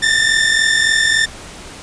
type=tone pair together; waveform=sawtooth; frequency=1770 / 1813.5 Hz; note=A6 / A#6; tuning=+10 / -48 cents; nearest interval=unison; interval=42 cents; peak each=-11 dBFS; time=0.02-1.26 s; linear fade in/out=10 ms; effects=pink hiss -34 dBFS RMS until 1.82 s + resampled to 22050 Hz